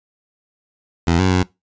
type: tone with pitch steps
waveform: 15% pulse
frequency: 84.3 / 93.5 / 91.5 Hz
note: E2 / F#2 / F#2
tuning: +39 / +19 / -19 cents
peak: -7 dBFS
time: 1.07-1.43 s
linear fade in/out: 5 ms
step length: 120 ms
effects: noise-tail reverb RT60 0.2 s tail -21 dB re dry + resampled to 16000 Hz